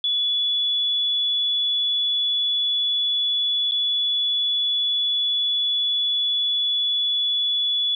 sine tone with dropouts, 3422 Hz, A7, 49 cents flat, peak -19 dBFS, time 0.04-7.95 s, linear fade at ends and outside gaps 2 ms, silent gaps 3.712-3.719 s, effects none

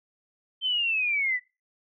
sine linear sweep, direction down, 3121 to 1937 Hz, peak -23 dBFS, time 0.61-1.4 s, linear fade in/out 50 ms, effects noise-tail reverb RT60 0.3 s tail -26 dB re dry

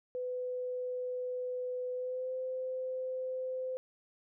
sine tone with pitch glide, 501 to 514.5 Hz, B4 to C5, +25 to -29 cents, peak -34 dBFS, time 0.15-3.77 s, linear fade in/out 0 ms, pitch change +46 cents, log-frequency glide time 1.93-2.33 s, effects none

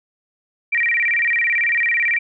sine tone with vibrato, 2100 Hz, C7, 6 cents sharp, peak -15 dBFS, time 0.72-2.19 s, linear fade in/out 10 ms, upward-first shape square, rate 18 Hz, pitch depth 190 cents each way, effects none

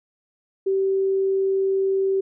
sine tone, 386.5 Hz, G4, 24 cents flat, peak -18 dBFS, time 0.66-2.21 s, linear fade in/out 10 ms, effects none

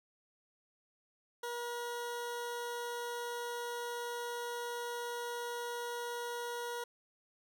20% pulse tone, 478.6 Hz, A#4, 46 cents sharp, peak -33 dBFS, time 1.43-6.84 s, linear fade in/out 5 ms, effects none

